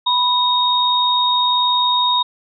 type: tone pair together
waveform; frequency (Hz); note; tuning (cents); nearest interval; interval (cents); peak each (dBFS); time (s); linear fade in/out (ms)
sine; 987.8 / 3729; B5 / A#7; 0 / 0; octave + major seventh; 2300; -16; 0.06-2.23; 10
effects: none